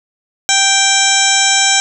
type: harmonic tone with a mistuned harmonic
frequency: 782 Hz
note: G5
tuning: 4 cents flat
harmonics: 1 / 2 / 3 / 4 / 5 / 7 / 8 / 9 / 10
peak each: -18 / -18 / -18 / -18 / -18 / -18 / -18 / -18 / -18 dBFS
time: 0.49-1.8 s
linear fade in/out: 0 ms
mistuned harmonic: 4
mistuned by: +22 cents
effects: none